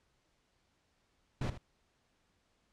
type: noise with echo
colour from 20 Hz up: brown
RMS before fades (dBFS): -33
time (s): 1.41-1.5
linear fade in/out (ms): 5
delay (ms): 77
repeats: 1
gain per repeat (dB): -12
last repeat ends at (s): 1.577
effects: pink hiss -75 dBFS RMS until 2.72 s + low-pass 7000 Hz 12 dB/octave